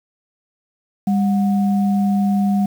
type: tone pair together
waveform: sine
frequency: 199.8 / 728.2 Hz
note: G3 / F#5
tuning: +33 / -28 cents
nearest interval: octave + minor seventh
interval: 2239 cents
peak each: -14 / -26 dBFS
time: 1.07-2.66 s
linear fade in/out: 5 ms
effects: 7-bit